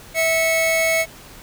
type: tone pair together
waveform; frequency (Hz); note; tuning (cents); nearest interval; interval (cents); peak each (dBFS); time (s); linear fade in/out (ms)
45% pulse; 652.3 / 2206; E5 / C#7; -18 / -9; octave + major sixth; 2109; -19; 0.14-1.06; 50
effects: pink hiss -42 dBFS RMS until 1.42 s